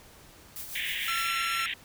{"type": "noise with tremolo", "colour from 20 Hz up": "blue", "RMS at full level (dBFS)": -38, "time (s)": [0.56, 1.28], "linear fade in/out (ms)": 0, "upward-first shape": "sine", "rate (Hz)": 6.6, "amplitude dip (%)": 50}
{"type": "band-pass noise", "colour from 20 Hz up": "pink", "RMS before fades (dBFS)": -33, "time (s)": [0.75, 1.74], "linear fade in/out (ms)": 5, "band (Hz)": [1700, 3600], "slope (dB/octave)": 96}
{"type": "tone", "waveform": "sawtooth", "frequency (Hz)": 1352, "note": "E6", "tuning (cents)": 43, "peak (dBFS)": -26, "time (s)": [1.08, 1.66], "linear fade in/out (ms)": 2}
{"effects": ["pink hiss -53 dBFS RMS until 1.84 s"]}